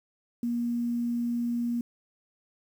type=tone with quantisation; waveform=sine; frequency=237.7 Hz; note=A#3; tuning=34 cents sharp; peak=-26 dBFS; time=0.43-1.81 s; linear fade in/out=2 ms; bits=9; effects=none